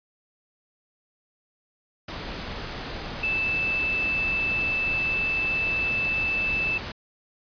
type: tone in noise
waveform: sine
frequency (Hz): 2637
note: E7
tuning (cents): 0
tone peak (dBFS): -23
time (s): 3.23-6.78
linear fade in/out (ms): 5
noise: pink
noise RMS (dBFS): -34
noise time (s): 2.08-6.92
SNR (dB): +8
effects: resampled to 11025 Hz